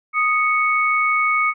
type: tone pair together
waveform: sine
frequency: 1244.5 / 2217 Hz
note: D#6 / C#7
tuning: 0 / 0 cents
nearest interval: minor seventh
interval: 1000 cents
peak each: -18 dBFS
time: 0.13-1.54 s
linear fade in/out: 50 ms
effects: none